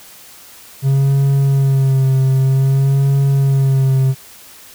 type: tone with vibrato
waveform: triangle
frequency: 135.4 Hz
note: C#3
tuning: 40 cents flat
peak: -8 dBFS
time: 0.82-4.15 s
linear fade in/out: 50 ms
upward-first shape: sine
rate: 0.53 Hz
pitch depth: 36 cents each way
effects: white hiss -40 dBFS RMS until 4.74 s